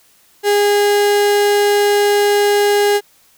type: tone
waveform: 35% pulse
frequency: 409.8 Hz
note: G#4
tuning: 23 cents flat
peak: -9 dBFS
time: 0.43-3.01 s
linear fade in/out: 50 ms
effects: white hiss -52 dBFS RMS until 3.37 s